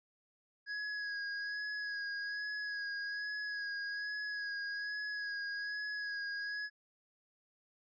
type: tone with vibrato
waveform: square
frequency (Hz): 1661.2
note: G#6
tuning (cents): 0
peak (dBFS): -38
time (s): 0.66-6.7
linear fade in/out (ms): 50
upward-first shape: sine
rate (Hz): 1.2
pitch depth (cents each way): 26
effects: resampled to 16000 Hz